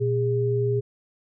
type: tone pair together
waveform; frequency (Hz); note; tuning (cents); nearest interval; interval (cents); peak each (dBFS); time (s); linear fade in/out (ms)
sine; 120 / 408; B2 / G#4; -49 / -31; octave + major sixth; 2118; -23; 0-0.81; 20
effects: none